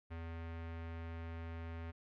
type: tone with low-pass filter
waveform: square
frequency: 82.8 Hz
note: E2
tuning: 8 cents sharp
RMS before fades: -45 dBFS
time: 0.1-1.92 s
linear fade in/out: 20 ms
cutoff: 2200 Hz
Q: 1.5
effects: none